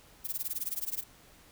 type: noise with tremolo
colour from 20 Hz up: violet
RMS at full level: -32 dBFS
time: 0.24-1.04 s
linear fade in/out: 20 ms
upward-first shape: sine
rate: 19 Hz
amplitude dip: 95%
effects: pink hiss -58 dBFS RMS until 1.51 s